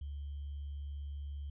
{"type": "tone with sample-and-hold", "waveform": "sine", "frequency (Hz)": 71.2, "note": "C#2", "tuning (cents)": 47, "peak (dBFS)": -39, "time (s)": [0.01, 1.5], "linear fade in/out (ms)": 5, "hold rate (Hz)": 3150, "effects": ["resampled to 11025 Hz"]}